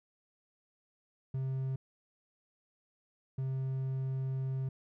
triangle tone bursts at uneven times, 132.5 Hz, C3, 22 cents sharp, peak -30 dBFS, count 2, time 1.34-1.76 / 3.38-4.69 s, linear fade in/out 5 ms, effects none

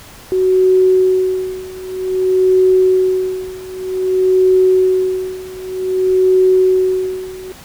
sine tone with tremolo, 372.8 Hz, F#4, 13 cents sharp, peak -7 dBFS, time 0.32-7.52 s, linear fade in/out 0 ms, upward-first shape sine, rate 0.53 Hz, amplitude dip 90%, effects pink hiss -38 dBFS RMS until 7.64 s

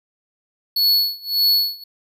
square tone with tremolo, 4400 Hz, C#8, 14 cents flat, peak -13 dBFS, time 0.76-1.84 s, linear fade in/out 5 ms, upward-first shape sine, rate 1.7 Hz, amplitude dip 95%, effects none

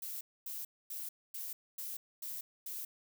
violet noise bursts, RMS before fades -42 dBFS, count 7, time 0.02-2.85 s, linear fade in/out 5 ms, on 190 ms, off 250 ms, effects none

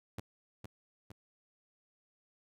sawtooth tone with echo, 103.2 Hz, G#2, 10 cents flat, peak -34 dBFS, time 0.18-0.2 s, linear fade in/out 5 ms, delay 460 ms, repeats 2, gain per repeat -5 dB, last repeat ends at 1.12 s, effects none

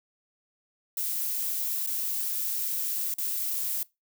violet noise with dropouts, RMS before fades -30 dBFS, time 0.97-3.83 s, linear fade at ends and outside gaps 2 ms, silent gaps 1.864-1.872 / 3.14-3.183 s, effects noise-tail reverb RT60 0.2 s tail -21 dB re dry

